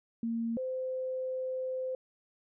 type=tone pair in turn; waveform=sine; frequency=230 / 516.3 Hz; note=A#3 / C5; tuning=-23 / -23 cents; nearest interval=octave + major second; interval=1400 cents; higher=second; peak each=-30 / -32 dBFS; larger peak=first; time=0.23-0.57 / 0.57-1.95 s; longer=second; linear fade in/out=2 ms; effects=none